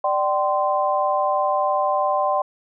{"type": "tone cluster", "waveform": "sine", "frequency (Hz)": [593, 770, 1038], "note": ["D5", "G5", "C6"], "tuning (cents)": [17, -31, -14], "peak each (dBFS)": -22, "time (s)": [0.04, 2.42], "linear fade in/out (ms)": 5, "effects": []}